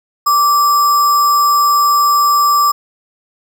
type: tone with sample-and-hold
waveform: sine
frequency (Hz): 1167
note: D6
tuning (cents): -11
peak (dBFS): -8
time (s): 0.26-2.72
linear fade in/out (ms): 10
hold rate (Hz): 6300
effects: none